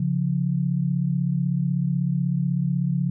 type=tone pair together; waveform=sine; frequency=139.14 / 175.3 Hz; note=C#3 / F3; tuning=+7 / +7 cents; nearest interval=major third; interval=400 cents; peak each=-23 dBFS; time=0-3.1 s; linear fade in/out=5 ms; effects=none